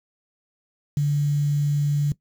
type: tone with quantisation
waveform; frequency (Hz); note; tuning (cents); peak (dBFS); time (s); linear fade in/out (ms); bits
sine; 145.3; D3; -18; -18; 0.97-2.12; 2; 7
effects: noise-tail reverb RT60 0.1 s tail -18 dB re dry